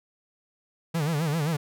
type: tone with vibrato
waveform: 45% pulse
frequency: 155.56 Hz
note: D#3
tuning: in tune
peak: -24 dBFS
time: 0.94-1.57 s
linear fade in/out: 10 ms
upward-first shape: sine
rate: 7.6 Hz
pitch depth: 150 cents each way
effects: none